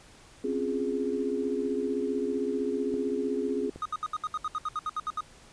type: chord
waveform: sine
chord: Db major seventh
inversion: third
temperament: equal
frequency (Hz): 261.6 / 277.2 / 349.2 / 415.3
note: C4 / Db4 / F4 / Ab4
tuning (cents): 0 / 0 / 0 / 0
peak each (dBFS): -32 / -35 / -35 / -30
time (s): 0.44-3.7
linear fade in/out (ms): 5
type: clicks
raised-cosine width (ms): 2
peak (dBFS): -28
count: 2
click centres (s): 2.941 / 3.76
type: tone bursts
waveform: triangle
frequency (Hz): 1244.5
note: D#6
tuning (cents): 0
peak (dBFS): -26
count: 14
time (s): 3.82-5.207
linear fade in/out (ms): 2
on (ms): 35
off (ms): 69
effects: pink hiss -54 dBFS RMS until 5.52 s + resampled to 22050 Hz